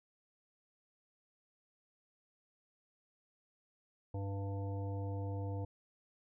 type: harmonic tone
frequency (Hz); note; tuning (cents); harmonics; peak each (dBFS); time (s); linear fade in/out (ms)
98.8; G2; +14; 1 / 3 / 5 / 7 / 9; -37 / -47 / -47 / -52 / -53; 4.14-5.65; 5
effects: none